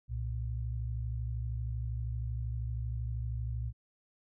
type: tone pair together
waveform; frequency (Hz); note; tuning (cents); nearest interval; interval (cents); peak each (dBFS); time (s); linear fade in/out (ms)
sine; 63.43 / 116.2; B1 / A#2; +47 / -5; minor seventh; 1048; -35 / -36; 0.08-3.73; 50
effects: none